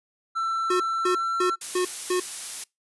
triangle tone with pitch glide, 1338 to 1348.9 Hz, E6 to E6, +25 to +39 cents, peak -22 dBFS, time 0.35-1.56 s, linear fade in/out 20 ms, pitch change +14 cents, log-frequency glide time 0.89-1.31 s
square tone bursts, 363.1 Hz, F#4, 33 cents flat, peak -22 dBFS, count 5, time 0.7-2.2 s, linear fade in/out 5 ms, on 100 ms, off 250 ms
blue noise, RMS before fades -31 dBFS, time 1.61-2.64 s, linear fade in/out 5 ms
effects noise-tail reverb RT60 0.2 s tail -25 dB re dry + resampled to 24000 Hz

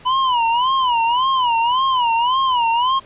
square tone with vibrato, 987.8 Hz, B5, in tune, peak -15 dBFS, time 0.05-3 s, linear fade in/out 20 ms, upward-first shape sine, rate 1.8 Hz, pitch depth 140 cents each way, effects pink hiss -45 dBFS RMS until 3.05 s + resampled to 8000 Hz

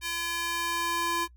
square tone with high-pass filter sweep, 340.5 Hz, F4, 44 cents flat, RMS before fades -30 dBFS, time 0.01-1.28 s, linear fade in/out 50 ms, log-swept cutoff 2000 to 760 Hz, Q 1.1, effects noise-tail reverb RT60 0.1 s tail -23 dB re dry + added 60 Hz sine -51 dBFS peak until 1.36 s

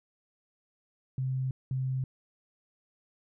sine tone pair in turn, 130.81 / 130.81 Hz, C3 / C3, 0 / 0 cents, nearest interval unison, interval 0 cents, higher neither, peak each -28 dBFS, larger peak neither, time 1.18-1.51 / 1.71-2.04 s, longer neither, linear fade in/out 2 ms, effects none

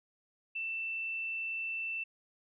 sine tone, 2669 Hz, E7, 21 cents sharp, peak -34 dBFS, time 0.55-2.04 s, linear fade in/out 10 ms, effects none

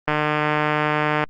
click train, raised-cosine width 0.5 ms, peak -5 dBFS, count 176, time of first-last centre 0.08-1.239 s, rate 151 Hz, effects Opus 24 kbps

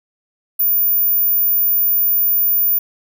sine tone, 14810 Hz, A#9, 12 cents flat, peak -12 dBFS, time 0.59-2.79 s, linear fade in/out 10 ms, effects none

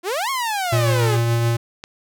sawtooth exponential two-way sweep, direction up then down, 329.6 to 1108.7 to 387.5 Hz, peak -17 dBFS, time 0.03-1.19 s, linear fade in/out 50 ms, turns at 0.3 s
square tone with tremolo, 116.9 Hz, A#2, 5 cents sharp, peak -16 dBFS, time 0.72-1.57 s, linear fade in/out 10 ms, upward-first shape triangle, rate 7 Hz, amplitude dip 25%
click, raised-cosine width 0.2 ms, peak -17 dBFS, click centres 1.839 s
effects none

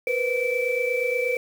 sine tone cluster, 480.6 / 509 / 2321 Hz, B4 / C5 / D7, -47 / -48 / -21 cents, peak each -26 dBFS, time 0.07-1.37 s, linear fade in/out 2 ms, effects 7-bit

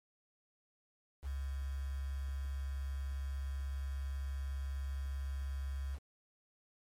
sine tone with quantisation, 68.3 Hz, C#2, 25 cents flat, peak -36 dBFS, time 1.22-5.99 s, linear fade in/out 50 ms, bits 9, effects MP3 64 kbps

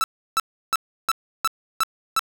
45% pulse tone bursts, 1318.5 Hz, E6, in tune, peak -17 dBFS, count 7, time 0.01-2.193 s, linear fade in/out 0 ms, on 29 ms, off 330 ms, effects none

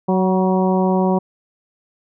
harmonic tone with a mistuned harmonic, 186.6 Hz, F#3, 15 cents sharp, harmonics 1 / 2 / 3 / 4 / 5 / 6, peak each -16 / -20 / -23 / -24 / -24 / -34 dBFS, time 0.08-1.19 s, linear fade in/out 10 ms, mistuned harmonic 5, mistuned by +34 cents, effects none

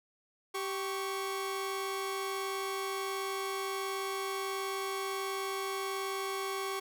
sawtooth tone pair together, 389.1 / 1108.7 Hz, G4 / C#6, -13 / 0 cents, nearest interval octave + tritone, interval 1813 cents, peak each -32 / -34 dBFS, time 0.54-6.8 s, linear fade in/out 10 ms, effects none

